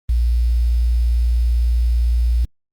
sine tone with quantisation, 58.9 Hz, A#1, 19 cents sharp, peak -13 dBFS, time 0.09-2.45 s, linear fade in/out 5 ms, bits 7, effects Opus 24 kbps

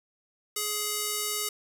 square tone with band-pass filter, 419.3 Hz, G#4, 17 cents sharp, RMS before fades -31 dBFS, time 0.56-1.49 s, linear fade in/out 5 ms, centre 10000 Hz, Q 0.76, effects none

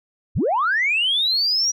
sine linear sweep, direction up, 32.7 to 5810 Hz, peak -16 dBFS, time 0.35-1.72 s, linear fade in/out 20 ms, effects tanh soft clip ceiling -12 dBFS

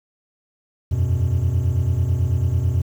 triangle chord, E suspended second, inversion none, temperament equal with one note detuned, 83.41 / 92.5 / 123.47 Hz, E2 / F#2 / B2, +21 / 0 / 0 cents, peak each -19 dBFS, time 0.91-2.82 s, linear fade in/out 10 ms, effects tanh soft clip ceiling -6 dBFS + 8-bit

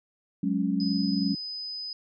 sine chord, F# suspended second, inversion none, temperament equal, 185 / 207.7 / 277.2 Hz, F#3 / G#3 / C#4, 0 / 0 / 0 cents, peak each -28 dBFS, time 0.43-1.35 s, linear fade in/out 5 ms
sine tone, 5010 Hz, D#8, 11 cents sharp, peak -33 dBFS, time 0.8-1.93 s, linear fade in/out 2 ms
effects none

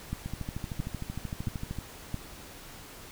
two click trains, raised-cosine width 5 ms, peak -19 / -22 dBFS, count 4 / 21, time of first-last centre 0.13-2.143 / 0.26-1.787 s, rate 1.49 / 13.1 Hz, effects pink hiss -47 dBFS RMS until 3.11 s

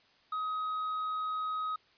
triangle tone, 1263 Hz, D#6, 26 cents sharp, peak -30 dBFS, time 0.32-1.76 s, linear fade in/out 5 ms, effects white hiss -65 dBFS RMS until 1.97 s + resampled to 11025 Hz

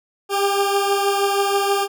20% pulse beating tone pair, 397.6 / 403.9 Hz, G4 / G#4, +25 / -48 cents, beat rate 6.3 Hz, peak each -13 / -19 dBFS, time 0.29-1.88 s, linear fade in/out 50 ms, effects none

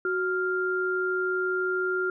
sine tone pair together, 370 / 1396.1 Hz, F#4 / F6, 0 / -1 cents, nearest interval octave + major seventh, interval 2299 cents, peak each -27 / -27 dBFS, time 0.05-2.1 s, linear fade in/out 2 ms, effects none

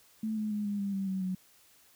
sine tone with pitch steps, 218.9 / 213.8 / 208.8 / 203.9 / 199.12 / 194.46 / 189.9 / 185.46 Hz, A3 / A3 / G#3 / G#3 / G3 / G3 / F#3 / F#3, -9 / -49 / +10 / -32 / +27 / -14 / +45 / +4 cents, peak -30 dBFS, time 0.23-1.35 s, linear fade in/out 5 ms, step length 140 ms, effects white hiss -62 dBFS RMS until 1.95 s

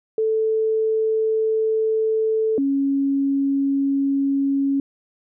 sine tone pair in turn, 440 / 276.1 Hz, A4 / C#4, 0 / -7 cents, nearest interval minor sixth, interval 807 cents, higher first, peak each -17 / -17 dBFS, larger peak neither, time 0.18-2.58 / 2.58-4.8 s, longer first, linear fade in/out 2 ms, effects none

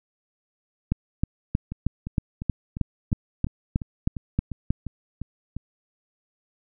two click trains, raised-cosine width 5 ms, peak -19 / -9 dBFS, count 12 / 13, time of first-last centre 1.72-5.566 / 0.92-4.705 s, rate 2.86 / 3.17 Hz, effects none

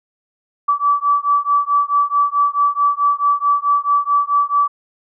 sine beating tone pair, 1151 / 1155.6 Hz, D6 / D6, -35 / -28 cents, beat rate 4.6 Hz, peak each -16 dBFS, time 0.68-4.68 s, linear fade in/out 10 ms, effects none

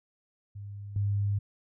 sine tone with level steps, 101.2 Hz, G#2, 44 cents flat, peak -38 / -25 dBFS, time 0.55-1.39 s, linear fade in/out 10 ms, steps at 0.96 s, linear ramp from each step 2 ms, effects none

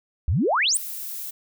sine exponential sweep, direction up, 62.7 to 9790 Hz, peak -18 dBFS, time 0.28-0.77 s, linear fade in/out 0 ms
violet noise, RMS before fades -33 dBFS, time 0.74-1.31 s, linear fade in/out 10 ms
effects none

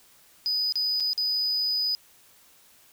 sine tone with dropouts, 4978 Hz, D#8, in tune, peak -21 dBFS, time 0.46-1.95 s, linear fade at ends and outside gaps 0 ms, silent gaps 0.723-0.756 / 1-1.005 / 1.132-1.178 s, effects tanh soft clip ceiling -22 dBFS + white hiss -57 dBFS RMS until 2.92 s

